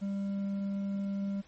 triangle tone with hard clipping, 198 Hz, G3, 18 cents sharp, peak -32 dBFS, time 0.01-1.42 s, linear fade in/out 20 ms, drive 7 dB, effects pink hiss -61 dBFS RMS until 1.47 s + MP3 32 kbps

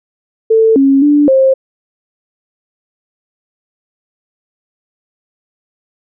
sine tone with pitch steps, 445.4 / 273.2 / 292.7 / 531 Hz, A4 / C#4 / D4 / C5, +21 / -25 / -6 / +25 cents, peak -5 dBFS, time 0.5-1.54 s, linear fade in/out 10 ms, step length 260 ms, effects none

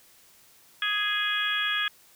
harmonic tone, 415.5 Hz, G#4, 1 cent sharp, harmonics 3 / 4 / 5 / 6 / 7 / 8, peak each -34 / -28 / -38 / -33 / -38 / -29 dBFS, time 0.82-1.88 s, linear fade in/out 2 ms, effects white hiss -57 dBFS RMS until 2.15 s

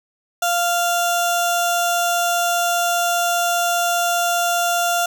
15% pulse tone with notch filter, 695 Hz, F5, 9 cents flat, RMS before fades -19 dBFS, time 0.42-5.06 s, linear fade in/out 5 ms, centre 2100 Hz, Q 1.2, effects none

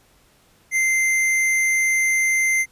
sine tone with hard clipping, 2083 Hz, C7, 8 cents flat, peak -18 dBFS, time 0.71-2.66 s, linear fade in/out 50 ms, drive 14 dB, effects pink hiss -57 dBFS RMS until 2.71 s + resampled to 32000 Hz

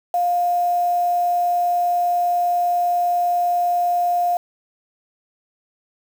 sine tone with quantisation, 705 Hz, F5, 16 cents sharp, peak -16 dBFS, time 0.14-4.37 s, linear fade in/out 2 ms, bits 6, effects none

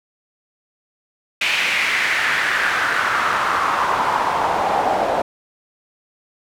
pink noise with band-pass filter sweep, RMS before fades -19 dBFS, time 1.41-5.22 s, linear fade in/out 5 ms, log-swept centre 2500 to 680 Hz, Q 3.1, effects none

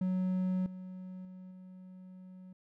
triangle tone with level steps, 185 Hz, F#3, in tune, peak -27 / -40 / -44 / -46 dBFS, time 0.01-2.53 s, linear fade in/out 5 ms, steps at 0.66 / 1.25 / 1.51 s, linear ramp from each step 2 ms, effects none

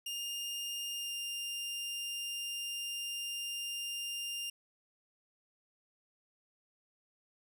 sawtooth tone with pitch glide, 2816 to 2800 Hz, F7 to F7, +14 to +4 cents, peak -34 dBFS, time 0.06-4.5 s, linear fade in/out 5 ms, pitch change -10 cents, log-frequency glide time 0.94-1.13 s, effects none

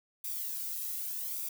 violet noise with flanger, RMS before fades -37 dBFS, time 0.24-1.49 s, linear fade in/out 5 ms, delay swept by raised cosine 0.83 to 1.55 ms, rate 0.84 Hz, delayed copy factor +0.65, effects none

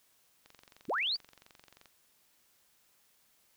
click train, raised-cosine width 0.2 ms, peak -37 dBFS, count 33, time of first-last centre 0.46-1.857 s, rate 22.9 Hz
sine linear sweep, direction up, 110 to 4856 Hz, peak -29 dBFS, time 0.88-1.17 s, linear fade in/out 20 ms
effects white hiss -69 dBFS RMS until 3.56 s

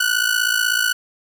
sawtooth ring-modulated tone, 1480 Hz, F#6, in tune, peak -10 dBFS, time 0-0.93 s, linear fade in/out 5 ms, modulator 28.1 Hz, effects none

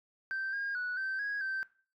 sine tone with pitch steps, 1560 / 1620 / 1474 / 1552 / 1653 / 1555 Hz, G6 / G#6 / F#6 / G6 / G#6 / G6, -9 / -43 / -7 / -18 / -9 / -14 cents, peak -31 dBFS, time 0.31-1.63 s, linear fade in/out 0 ms, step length 220 ms, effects noise-tail reverb RT60 0.4 s tail -19 dB re dry + tanh soft clip ceiling -30 dBFS

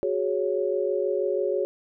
sine chord, F# suspended second, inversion none, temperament just, 370 / 416.2 / 555 Hz, F#4 / G#4 / C#5, 0 / +4 / +2 cents, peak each -27 dBFS, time 0.03-1.65 s, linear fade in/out 0 ms, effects none

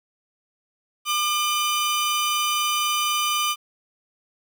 sawtooth tone pair together, 1200 / 3012 Hz, D6 / F#7, +37 / +30 cents, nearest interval octave + major third, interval 1593 cents, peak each -19 / -22 dBFS, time 1.05-3.56 s, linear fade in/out 50 ms, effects 9-bit

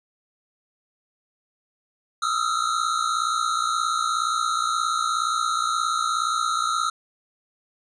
square tone cluster, 1245 / 1302 / 1364 Hz, D#6 / E6 / F6, +1 / -22 / -41 cents, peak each -27 dBFS, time 2.22-6.9 s, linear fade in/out 5 ms, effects resampled to 22050 Hz

